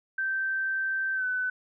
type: tone with pitch glide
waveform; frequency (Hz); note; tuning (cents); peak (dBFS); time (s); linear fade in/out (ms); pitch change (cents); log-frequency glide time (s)
sine; 1557 to 1505.7; G6 to F#6; -12 to +30; -26; 0.18-1.5; 5; -58; 1.14-1.25
effects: none